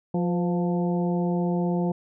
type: harmonic tone with a mistuned harmonic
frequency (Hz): 176.1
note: F3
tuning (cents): +15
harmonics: 1 / 2 / 3 / 4 / 5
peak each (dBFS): -23 / -29 / -33 / -35 / -37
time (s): 0.14-1.92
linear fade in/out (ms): 5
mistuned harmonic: 3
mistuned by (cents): -51
effects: none